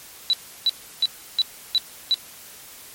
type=tone bursts; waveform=sine; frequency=3951 Hz; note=B7; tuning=in tune; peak=-15 dBFS; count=6; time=0.3-2.142 s; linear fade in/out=0 ms; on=32 ms; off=330 ms; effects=white hiss -43 dBFS RMS until 2.94 s + MP3 64 kbps